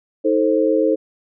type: chord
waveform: sine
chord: A diminished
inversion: second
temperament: just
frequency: 316.8 / 440 / 528 Hz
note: Eb4 / A4 / C5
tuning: +31 / 0 / +16 cents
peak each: -18 dBFS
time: 0.24-0.96 s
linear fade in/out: 20 ms
effects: none